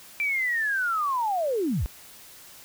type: linear sweep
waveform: sine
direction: down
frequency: 2358 to 35 Hz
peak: -23 dBFS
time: 0.2-1.86 s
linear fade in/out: 0 ms
effects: white hiss -48 dBFS RMS until 2.64 s

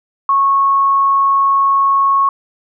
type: tone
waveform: sine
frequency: 1100 Hz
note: C#6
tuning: 14 cents flat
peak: -9 dBFS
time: 0.29-2.29 s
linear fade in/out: 2 ms
effects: none

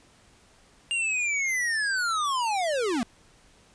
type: linear sweep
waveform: square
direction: down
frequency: 2815 to 215.1 Hz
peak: -25 dBFS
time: 0.91-3.03 s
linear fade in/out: 0 ms
effects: pink hiss -58 dBFS RMS until 3.74 s + resampled to 22050 Hz

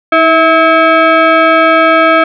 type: tone with frequency modulation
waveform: sine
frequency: 319.4 Hz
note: D#4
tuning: 45 cents sharp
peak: -4 dBFS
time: 0.12-2.24 s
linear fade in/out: 5 ms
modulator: 972 Hz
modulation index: 1.8
effects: none

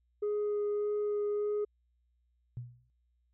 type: tone with vibrato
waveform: sine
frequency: 415.3 Hz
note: G#4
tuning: in tune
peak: -27 dBFS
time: 0.22-1.65 s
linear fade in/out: 10 ms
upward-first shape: sine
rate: 1.7 Hz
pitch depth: 8 cents each way
type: tone with exponential decay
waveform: sine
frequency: 121.5 Hz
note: B2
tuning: 28 cents flat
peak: -34 dBFS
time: 2.57-2.9 s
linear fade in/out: 0 ms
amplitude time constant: 70 ms
effects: tanh soft clip ceiling -28 dBFS + added 60 Hz sine -70 dBFS peak until 3.33 s

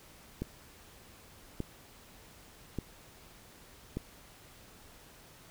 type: click train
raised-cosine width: 3 ms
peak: -21 dBFS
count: 4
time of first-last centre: 0.42-3.97 s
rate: 0.845 Hz
effects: pink hiss -56 dBFS RMS until 5.5 s

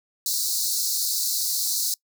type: high-pass noise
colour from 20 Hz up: pink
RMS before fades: -25 dBFS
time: 0.26-1.94 s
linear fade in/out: 2 ms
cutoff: 4000 Hz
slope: 96 dB/octave
effects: noise-tail reverb RT60 0.1 s tail -24 dB re dry

